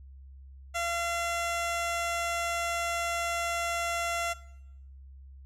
15% pulse tone with low-pass filter, 684 Hz, F5, 36 cents flat, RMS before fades -31 dBFS, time 0.74-4.34 s, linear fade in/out 20 ms, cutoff 9500 Hz, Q 1, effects noise-tail reverb RT60 0.8 s tail -19 dB re dry + added 67 Hz sine -46 dBFS peak until 5.45 s

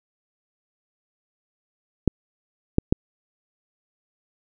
clicks, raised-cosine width 3 ms, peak -3 dBFS, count 3, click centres 2.077 / 2.784 / 2.925 s, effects none

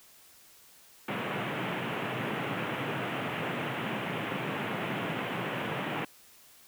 pink band-pass noise, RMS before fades -34 dBFS, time 1.08-6.05 s, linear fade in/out 5 ms, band 120 to 3100 Hz, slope 48 dB/octave, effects white hiss -57 dBFS RMS until 6.67 s

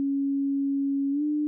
sine tone with pitch glide, 277.2 to 298.8 Hz, C#4 to D4, 0 to +30 cents, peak -23 dBFS, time 0-1.47 s, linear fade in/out 0 ms, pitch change +130 cents, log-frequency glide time 1.11-1.23 s, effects none

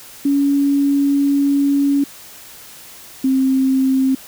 sine tone pair in turn, 281.3 / 264.6 Hz, C#4 / C4, +26 / +20 cents, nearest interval minor second, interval 106 cents, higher first, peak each -12 dBFS, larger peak neither, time 0.25-2.04 / 3.24-4.15 s, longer first, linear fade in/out 5 ms, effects white hiss -39 dBFS RMS until 4.27 s

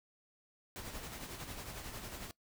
pink noise with tremolo, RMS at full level -44 dBFS, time 0.76-2.31 s, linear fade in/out 0 ms, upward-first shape sine, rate 11 Hz, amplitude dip 45%, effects noise-tail reverb RT60 0.1 s tail -20 dB re dry

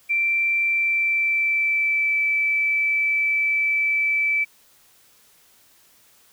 sine tone with pitch glide, 2349 to 2315 Hz, D7 to D7, 0 to -25 cents, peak -18 dBFS, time 0.09-4.45 s, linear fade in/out 20 ms, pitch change -25 cents, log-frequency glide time 0.64-2.2 s, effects white hiss -56 dBFS RMS until 6.32 s

